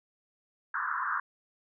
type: band-pass noise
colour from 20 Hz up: pink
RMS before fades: -32 dBFS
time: 0.74-1.2 s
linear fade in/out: 5 ms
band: 990 to 1700 Hz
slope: 96 dB/octave
effects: none